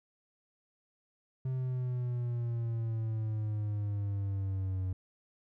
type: exponential sweep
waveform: triangle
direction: down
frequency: 130.81 to 92.5 Hz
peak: -29 dBFS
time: 1.45-4.93 s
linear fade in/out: 5 ms
effects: none